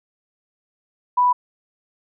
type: tone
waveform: sine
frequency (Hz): 987.8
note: B5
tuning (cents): 0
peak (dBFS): -13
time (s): 1.17-1.33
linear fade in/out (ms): 10
effects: none